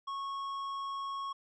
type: tone with tanh clipping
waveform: sine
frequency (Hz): 1100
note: C#6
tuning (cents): -14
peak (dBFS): -37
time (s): 0.07-1.33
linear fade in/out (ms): 10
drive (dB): 9
effects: none